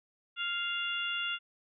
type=harmonic tone with a mistuned harmonic; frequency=698.5 Hz; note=F5; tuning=in tune; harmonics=2 / 3 / 4 / 5; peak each=-36 / -43 / -34 / -40 dBFS; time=0.36-1.39 s; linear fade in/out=50 ms; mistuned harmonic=5; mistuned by=-32 cents; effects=none